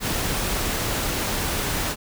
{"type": "noise", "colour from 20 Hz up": "pink", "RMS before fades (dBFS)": -25, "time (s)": [0, 1.96], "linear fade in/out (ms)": 50, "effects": []}